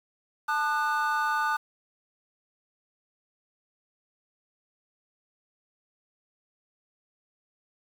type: chord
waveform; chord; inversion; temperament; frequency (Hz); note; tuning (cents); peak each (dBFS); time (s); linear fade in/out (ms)
triangle; D# diminished; second; equal with one note detuned; 880 / 1212.6 / 1480; A5 / D#6 / F#6; 0 / -45 / 0; -27; 0.48-1.57; 10
effects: 8-bit